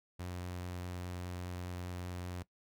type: tone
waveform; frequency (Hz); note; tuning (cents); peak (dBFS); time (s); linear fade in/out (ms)
sawtooth; 89.5; F2; +43; -36; 0.19-2.43; 10
effects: noise-tail reverb RT60 0.1 s tail -19 dB re dry